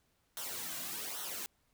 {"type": "noise with flanger", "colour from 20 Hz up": "white", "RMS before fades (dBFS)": -41, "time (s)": [0.37, 1.46], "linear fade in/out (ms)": 0, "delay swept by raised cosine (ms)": [0.41, 2.31], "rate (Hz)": 1.2, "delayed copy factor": -0.7, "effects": ["pink hiss -75 dBFS RMS until 1.73 s"]}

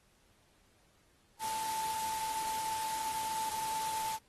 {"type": "tone in noise", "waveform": "sine", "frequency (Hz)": 880, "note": "A5", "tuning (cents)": 0, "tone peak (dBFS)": -35, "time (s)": [1.39, 4.19], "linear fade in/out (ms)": 50, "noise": "white", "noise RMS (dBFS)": -41, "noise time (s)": [1.39, 4.19], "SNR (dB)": 3, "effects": ["pink hiss -69 dBFS RMS until 4.28 s", "AAC 32 kbps"]}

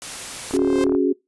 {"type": "noise", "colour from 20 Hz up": "white", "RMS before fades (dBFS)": -32, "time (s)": [0.02, 0.57], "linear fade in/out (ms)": 0}
{"type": "tone with exponential growth", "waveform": "sawtooth", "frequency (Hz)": 523.3, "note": "C5", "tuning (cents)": 0, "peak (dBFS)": -19, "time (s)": [0.39, 0.84], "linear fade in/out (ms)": 0, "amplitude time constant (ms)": 96}
{"type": "click train", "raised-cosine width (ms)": 1, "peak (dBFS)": -17, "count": 17, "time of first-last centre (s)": [0.51, 0.95], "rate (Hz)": 36.4}
{"type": "chord", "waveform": "sine", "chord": "C# suspended fourth", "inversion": "none", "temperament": "just", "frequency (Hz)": [277.2, 369.6, 415.8], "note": ["C#4", "F#4", "G#4"], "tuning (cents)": [0, -2, 2], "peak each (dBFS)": [-19, -19, -23], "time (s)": [0.53, 1.13], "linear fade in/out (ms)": 10}
{"effects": ["noise-tail reverb RT60 0.2 s tail -23 dB re dry", "resampled to 24000 Hz"]}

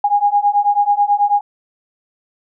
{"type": "beating tone pair", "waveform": "sine", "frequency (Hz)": [814, 823.2], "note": ["G#5", "G#5"], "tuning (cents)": [-35, -16], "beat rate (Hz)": 9.2, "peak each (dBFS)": [-15, -14], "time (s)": [0.04, 1.41], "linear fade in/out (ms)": 5, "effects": []}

